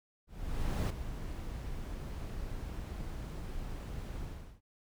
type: noise with ADSR envelope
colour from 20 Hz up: brown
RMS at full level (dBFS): -29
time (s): 0.27-4.61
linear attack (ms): 630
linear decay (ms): 5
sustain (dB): -11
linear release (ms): 380
effects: none